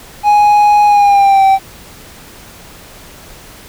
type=tone with pitch glide; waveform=triangle; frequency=830.6 to 775 Hz; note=G#5 to G5; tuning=0 to -20 cents; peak=-3 dBFS; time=0.23-1.59 s; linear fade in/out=50 ms; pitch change=-120 cents; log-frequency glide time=0.86-1.44 s; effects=pink hiss -36 dBFS RMS until 3.68 s